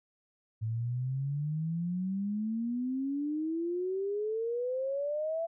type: exponential sweep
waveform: sine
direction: up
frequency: 108.8 to 674 Hz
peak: -30 dBFS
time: 0.61-5.47 s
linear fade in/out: 20 ms
effects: none